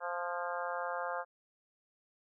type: harmonic tone with a mistuned harmonic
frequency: 175 Hz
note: F3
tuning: 4 cents sharp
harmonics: 3 / 4 / 5 / 6 / 7 / 8 / 9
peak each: -40 / -41 / -42 / -43 / -43 / -44 / -45 dBFS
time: 0-1.25 s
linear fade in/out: 50 ms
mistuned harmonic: 9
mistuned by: +35 cents
effects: none